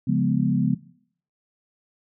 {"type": "chord", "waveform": "sine", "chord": "C# dominant seventh", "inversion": "none", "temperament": "equal", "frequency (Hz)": [138.59, 174.61, 207.7, 246.9], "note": ["C#3", "E#3", "G#3", "B3"], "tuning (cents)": [0, 0, 0, 0], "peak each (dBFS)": -24, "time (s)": [0.07, 0.75], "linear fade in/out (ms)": 10, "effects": ["noise-tail reverb RT60 0.6 s tail -19 dB re dry"]}